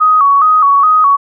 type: tone with vibrato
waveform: sine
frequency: 1185 Hz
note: D6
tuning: 15 cents sharp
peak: -5 dBFS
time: 0-1.17 s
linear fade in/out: 20 ms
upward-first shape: square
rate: 2.4 Hz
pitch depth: 97 cents each way
effects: none